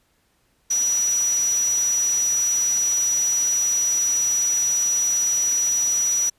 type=tone in noise; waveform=sine; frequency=5860 Hz; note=F#8; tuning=18 cents flat; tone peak=-18 dBFS; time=0.7-6.3 s; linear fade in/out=10 ms; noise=white; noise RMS=-34 dBFS; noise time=0.7-6.3 s; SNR=+13 dB; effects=pink hiss -65 dBFS RMS until 6.38 s + resampled to 32000 Hz